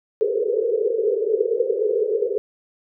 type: band-pass noise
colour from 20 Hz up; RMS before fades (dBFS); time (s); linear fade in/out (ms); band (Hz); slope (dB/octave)
white; -21; 0.21-2.38; 0; 400 to 490; 96
effects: none